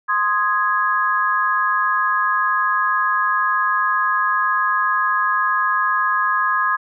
sine chord, Ab major, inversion first, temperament equal, 1046.5 / 1244.5 / 1661.2 Hz, C6 / Eb6 / Ab6, 0 / 0 / 0 cents, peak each -20 dBFS, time 0.08-6.77 s, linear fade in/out 20 ms, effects none

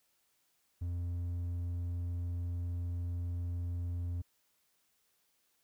sine tone with hard clipping, 87.31 Hz, F2, in tune, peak -35 dBFS, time 0.81-4.22 s, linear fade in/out 10 ms, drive 3 dB, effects white hiss -75 dBFS RMS until 5.63 s

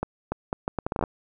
accelerating click train, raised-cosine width 1 ms, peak -12 dBFS, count 12, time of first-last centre 0.03-1.038 s, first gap 290 ms, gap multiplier 0.72, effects none

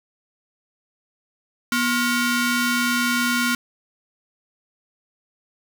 sawtooth ring-modulated tone, 830.6 Hz, G#5, in tune, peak -12 dBFS, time 1.72-3.55 s, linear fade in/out 2 ms, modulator 588 Hz, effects none

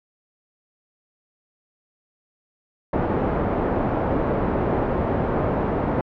white low-pass noise, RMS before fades -22 dBFS, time 2.93-6.01 s, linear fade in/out 2 ms, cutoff 600 Hz, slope 12 dB/octave, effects low-pass 2000 Hz 12 dB/octave + MP3 96 kbps

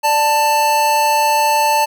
square tone pair together, 591.1 / 885 Hz, D5 / A5, +11 / +10 cents, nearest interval perfect fifth, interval 699 cents, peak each -21 / -13 dBFS, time 0.03-1.86 s, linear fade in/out 20 ms, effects none

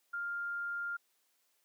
sine tone, 1400 Hz, F6, 4 cents sharp, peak -35 dBFS, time 0.13-0.97 s, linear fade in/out 10 ms, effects white hiss -75 dBFS RMS until 1.64 s + high-pass 300 Hz 12 dB/octave

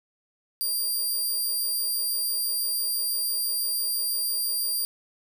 5% pulse tone, 4758 Hz, D8, 22 cents sharp, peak -18 dBFS, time 0.61-4.85 s, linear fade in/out 0 ms, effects none

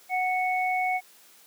sine tone pair together, 739 / 2214 Hz, F#5 / C#7, -2 / -3 cents, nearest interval octave + perfect fifth, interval 1899 cents, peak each -25 / -28 dBFS, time 0.09-1.01 s, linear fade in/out 50 ms, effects white hiss -55 dBFS RMS until 1.46 s + high-pass 200 Hz 12 dB/octave

